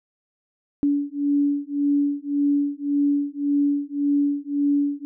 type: beating tone pair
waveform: sine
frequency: 285.3 / 287.1 Hz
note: C#4 / D4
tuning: +50 / -39 cents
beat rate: 1.8 Hz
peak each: -22 dBFS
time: 0.83-5.05 s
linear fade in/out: 0 ms
effects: none